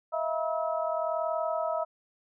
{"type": "tone cluster", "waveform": "sine", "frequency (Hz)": [640, 681, 963, 1290], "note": ["D#5", "F5", "B5", "E6"], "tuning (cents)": [49, -44, -44, -38], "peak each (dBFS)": [-30, -33, -36, -35], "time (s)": [0.12, 1.85], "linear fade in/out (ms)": 20, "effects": []}